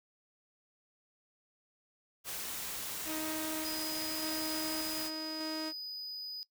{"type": "noise", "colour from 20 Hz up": "white", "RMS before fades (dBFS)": -40, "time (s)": [2.24, 5.11], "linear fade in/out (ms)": 50}
{"type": "tone with tremolo", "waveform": "sawtooth", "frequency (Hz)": 313.9, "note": "D#4", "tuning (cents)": 15, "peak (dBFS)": -33, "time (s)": [3.05, 5.73], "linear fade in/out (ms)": 50, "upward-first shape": "square", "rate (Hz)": 0.85, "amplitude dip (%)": 30}
{"type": "tone", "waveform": "triangle", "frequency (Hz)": 4974, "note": "D#8", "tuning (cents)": -1, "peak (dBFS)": -38, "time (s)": [3.65, 6.43], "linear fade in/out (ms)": 0}
{"effects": ["noise-tail reverb RT60 0.1 s tail -20 dB re dry"]}